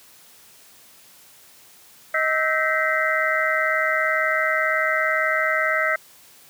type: tone cluster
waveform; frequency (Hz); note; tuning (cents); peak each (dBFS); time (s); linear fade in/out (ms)
sine; 629 / 1307 / 1555 / 1910 / 2048; D#5 / E6 / G6 / A#6 / C7; +19 / -15 / -14 / +42 / -38; -25; 2.14-5.96; 5
effects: white hiss -50 dBFS RMS until 6.49 s + high-pass 80 Hz 12 dB/octave